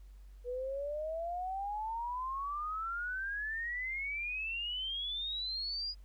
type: exponential sweep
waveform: sine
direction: up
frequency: 482.3 to 4948 Hz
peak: -35 dBFS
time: 0.44-5.95 s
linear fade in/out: 50 ms
effects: added 48 Hz sine -50 dBFS peak until 6.04 s + pink hiss -72 dBFS RMS until 6.04 s